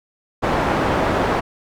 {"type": "low-pass noise", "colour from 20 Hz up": "white", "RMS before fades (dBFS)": -19, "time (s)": [0.42, 1.41], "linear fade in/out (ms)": 20, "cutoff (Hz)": 970, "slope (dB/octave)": 12, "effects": []}